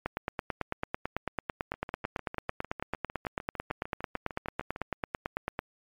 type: two click trains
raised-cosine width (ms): 0.5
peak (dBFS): -23 / -15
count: 21 / 51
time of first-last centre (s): 1.74-4.761 / 0.06-5.591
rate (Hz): 6.62 / 9.04
effects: MP3 96 kbps